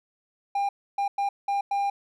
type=tone bursts at uneven times; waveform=triangle; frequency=801 Hz; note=G5; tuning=37 cents sharp; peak=-21 dBFS; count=5; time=0.55-0.69 / 0.98-1.08 / 1.18-1.29 / 1.48-1.61 / 1.71-1.9 s; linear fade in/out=5 ms; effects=none